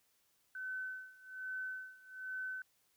sine tone with tremolo, 1519 Hz, F#6, 45 cents sharp, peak -38 dBFS, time 0.55-2.62 s, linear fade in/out 2 ms, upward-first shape sine, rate 1.2 Hz, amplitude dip 90%, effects white hiss -75 dBFS RMS until 2.96 s

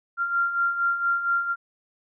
sine beating tone pair, 1383 / 1387.3 Hz, F6 / F6, -17 / -12 cents, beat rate 4.3 Hz, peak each -29 / -22 dBFS, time 0.17-1.56 s, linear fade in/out 50 ms, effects none

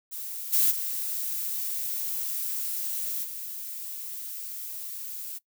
violet noise with level steps, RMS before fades -36 / -22 / -31 / -37 dBFS, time 0.11-5.39 s, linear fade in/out 20 ms, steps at 0.52 / 0.7 / 3.23 s, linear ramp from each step 20 ms, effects noise-tail reverb RT60 0.1 s tail -20 dB re dry

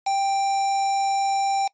triangle tone with quantisation, 787 Hz, G5, 7 cents sharp, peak -18 dBFS, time 0.06-1.68 s, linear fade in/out 10 ms, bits 5, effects noise-tail reverb RT60 0.1 s tail -22 dB re dry + resampled to 16000 Hz

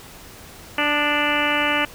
harmonic tone with a mistuned harmonic, 293.7 Hz, D4, in tune, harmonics 1 / 2 / 3 / 4 / 5 / 6 / 7 / 8 / 9 / 10, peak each -27 / -27 / -27 / -27 / -27 / -27 / -27 / -27 / -27 / -27 dBFS, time 0.78-1.85 s, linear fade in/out 2 ms, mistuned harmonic 4, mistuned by +23 cents, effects pink hiss -42 dBFS RMS until 1.94 s

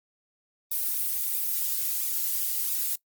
violet noise with flanger, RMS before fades -28 dBFS, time 0.71-2.96 s, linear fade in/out 10 ms, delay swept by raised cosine 0.79 to 6.69 ms, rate 1.5 Hz, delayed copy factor +0.95, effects noise-tail reverb RT60 0.1 s tail -21 dB re dry + Opus 24 kbps

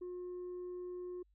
sine tone, 359 Hz, F4, 48 cents sharp, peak -39 dBFS, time 0.01-1.23 s, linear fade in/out 10 ms, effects tanh soft clip ceiling -40 dBFS + added 50 Hz sine -68 dBFS peak until 1.34 s

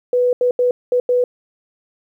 sine tone bursts at uneven times, 493.9 Hz, B4, in tune, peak -12 dBFS, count 5, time 0.13-0.33 / 0.41-0.51 / 0.59-0.71 / 0.92-1 / 1.09-1.24 s, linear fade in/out 2 ms, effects 9-bit

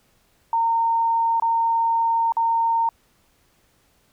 sine tone with dropouts, 917 Hz, A#5, 29 cents flat, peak -17 dBFS, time 0.53-2.89 s, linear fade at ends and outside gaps 2 ms, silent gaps 1.399-1.422 / 2.322-2.368 s, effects pink hiss -62 dBFS RMS until 4.12 s

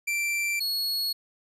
45% pulse tone pair in turn, 2349 / 4341 Hz, D7 / C#8, 0 / -37 cents, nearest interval major seventh, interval 1063 cents, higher second, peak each -25 dBFS, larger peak neither, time 0.07-0.6 / 0.6-1.13 s, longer neither, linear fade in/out 10 ms, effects resampled to 32000 Hz

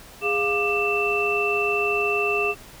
sine tone cluster, 411.8 / 702 / 1188 / 2666 Hz, G#4 / F5 / D6 / E7, -15 / +9 / +20 / +19 cents, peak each -24 / -30 / -29 / -23 dBFS, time 0.21-2.55 s, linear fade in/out 50 ms, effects pink hiss -45 dBFS RMS until 2.8 s

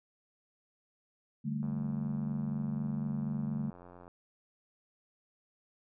sine chord, D suspended fourth, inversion none, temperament equal, 146.83 / 196 / 220 Hz, D3 / G3 / A3, 0 / 0 / 0 cents, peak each -36 / -39 / -35 dBFS, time 1.44-3.71 s, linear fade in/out 20 ms
click train, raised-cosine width 1 ms, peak -38 dBFS, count 218, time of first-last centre 1.63-4.079 s, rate 88.6 Hz
effects none

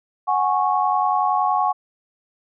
sine chord, F# suspended second, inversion none, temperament equal with one note detuned, 740 / 830.6 / 1102.3 Hz, F#5 / G#5 / C#6, 0 / 0 / -10 cents, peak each -21 dBFS, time 0.27-1.73 s, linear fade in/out 20 ms, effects none

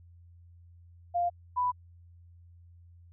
sine tone pair in turn, 698.5 / 991.5 Hz, F5 / B5, 0 / +7 cents, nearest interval tritone, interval 607 cents, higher second, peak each -25 dBFS, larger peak neither, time 1.14-1.3 / 1.56-1.72 s, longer neither, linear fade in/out 20 ms, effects added 86 Hz sine -52 dBFS peak until 3.12 s

